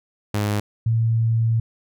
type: tone pair in turn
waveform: sawtooth / sine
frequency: 103.83 / 113.78 Hz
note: G#2 / A#2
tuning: 0 / -42 cents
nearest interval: major second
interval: 158 cents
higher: second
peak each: -16 dBFS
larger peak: neither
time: 0.34-0.6 / 0.86-1.6 s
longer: second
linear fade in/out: 5 ms
effects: none